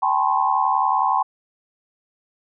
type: tone cluster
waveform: sine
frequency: 783 / 862 / 1006 / 1077 Hz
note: G5 / A5 / B5 / C6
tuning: -2 / -36 / +32 / +50 cents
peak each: -22 dBFS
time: 0.02-1.23 s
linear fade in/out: 10 ms
effects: none